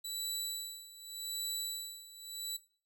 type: tone with tremolo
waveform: 20% pulse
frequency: 3951 Hz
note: B7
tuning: in tune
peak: -29 dBFS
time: 0.04-2.57 s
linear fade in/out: 10 ms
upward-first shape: sine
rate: 0.85 Hz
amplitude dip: 85%
effects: noise-tail reverb RT60 0.4 s tail -17 dB re dry